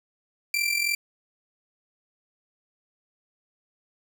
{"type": "tone with amplitude modulation", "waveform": "sawtooth", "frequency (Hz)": 2354, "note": "D7", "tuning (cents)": 3, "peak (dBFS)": -17, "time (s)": [0.54, 0.95], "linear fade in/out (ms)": 2, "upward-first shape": "sine", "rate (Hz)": 43.1, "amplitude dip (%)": 65, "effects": []}